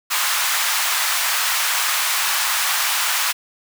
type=high-pass noise; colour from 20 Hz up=pink; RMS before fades=-20 dBFS; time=0.1-3.33 s; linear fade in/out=20 ms; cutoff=970 Hz; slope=24 dB/octave; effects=none